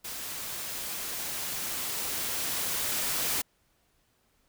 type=noise with level ramp; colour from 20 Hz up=white; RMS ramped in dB=-38 to -29 dBFS; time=0.04-3.42 s; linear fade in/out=10 ms; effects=pink hiss -70 dBFS RMS until 4.48 s